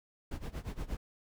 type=noise with tremolo; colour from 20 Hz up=brown; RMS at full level=-36 dBFS; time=0.31-0.97 s; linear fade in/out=5 ms; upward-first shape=sine; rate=8.5 Hz; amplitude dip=90%; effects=none